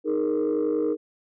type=chord; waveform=sine; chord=D# suspended fourth; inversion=none; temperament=equal; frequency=311.1 / 415.3 / 466.2 Hz; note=D#4 / G#4 / A#4; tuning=0 / 0 / 0 cents; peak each=-24 / -26 / -24 dBFS; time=0.04-0.97 s; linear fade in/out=50 ms; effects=tanh soft clip ceiling -17 dBFS